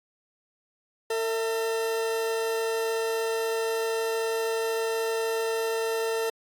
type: tone pair together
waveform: 40% pulse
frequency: 451.6 / 659.3 Hz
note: A4 / E5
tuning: +45 / 0 cents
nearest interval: perfect fifth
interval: 655 cents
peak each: -25 / -36 dBFS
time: 1.1-6.3 s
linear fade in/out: 5 ms
effects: AAC 64 kbps